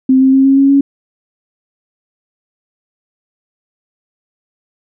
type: tone with pitch steps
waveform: sine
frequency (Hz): 261.6 / 264.8 / 268 / 271.3 / 274.6 / 278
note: C4 / C4 / C4 / C#4 / C#4 / C#4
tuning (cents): 0 / +21 / +42 / -37 / -16 / +5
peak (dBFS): -5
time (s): 0.09-0.81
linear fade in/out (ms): 5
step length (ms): 120
effects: none